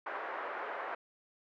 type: band-pass noise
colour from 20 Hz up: white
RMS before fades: -40 dBFS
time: 0.06-0.95 s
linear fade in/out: 5 ms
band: 410 to 1600 Hz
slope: 24 dB/octave
effects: none